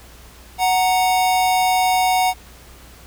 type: tone pair together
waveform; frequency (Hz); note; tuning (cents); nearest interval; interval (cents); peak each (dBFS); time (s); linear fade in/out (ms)
square; 740 / 932.3; F#5 / A#5; 0 / 0; major third; 400; -16 / -23; 0.58-2.34; 50
effects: added 60 Hz sine -44 dBFS peak until 3.06 s + pink hiss -45 dBFS RMS until 3.06 s